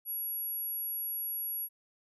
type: tone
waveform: sine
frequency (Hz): 11350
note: F9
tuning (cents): +27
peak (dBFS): -33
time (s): 0.05-1.69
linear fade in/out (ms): 50
effects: none